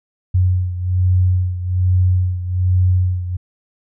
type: beating tone pair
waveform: sine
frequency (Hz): 91 / 92.2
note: F#2 / F#2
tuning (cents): -28 / -6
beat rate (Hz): 1.2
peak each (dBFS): -14 / -19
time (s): 0.34-3.37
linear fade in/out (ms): 10
effects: none